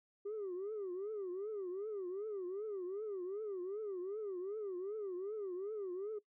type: tone with vibrato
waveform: sine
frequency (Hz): 394.2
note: G4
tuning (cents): +10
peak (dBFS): -37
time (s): 0.25-6.19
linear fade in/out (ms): 10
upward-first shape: triangle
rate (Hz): 2.6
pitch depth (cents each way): 210
effects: noise-tail reverb RT60 0.1 s tail -20 dB re dry + tanh soft clip ceiling -37 dBFS